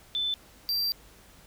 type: tone pair in turn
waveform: sine / square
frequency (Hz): 3520 / 4707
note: A7 / D8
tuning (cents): 0 / +3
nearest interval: perfect fourth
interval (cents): 503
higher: second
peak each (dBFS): -26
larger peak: neither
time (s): 0.15-0.34 / 0.69-0.92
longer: second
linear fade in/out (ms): 0
effects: added 50 Hz sine -59 dBFS peak until 1.46 s + pink hiss -55 dBFS RMS until 1.46 s